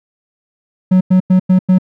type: tone bursts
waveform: triangle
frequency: 185 Hz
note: F#3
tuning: in tune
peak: -4 dBFS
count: 5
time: 0.91-1.785 s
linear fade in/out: 10 ms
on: 99 ms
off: 95 ms
effects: none